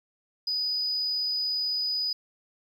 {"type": "tone", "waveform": "triangle", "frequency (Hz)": 4969, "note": "D#8", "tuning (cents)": -3, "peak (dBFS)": -23, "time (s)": [0.47, 2.13], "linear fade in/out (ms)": 5, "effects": ["tanh soft clip ceiling -23 dBFS"]}